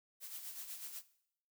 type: noise with tremolo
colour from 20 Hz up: blue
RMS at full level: -45 dBFS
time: 0.2-1.03 s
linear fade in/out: 50 ms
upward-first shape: sine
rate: 8.1 Hz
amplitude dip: 55%
effects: noise-tail reverb RT60 0.7 s tail -17 dB re dry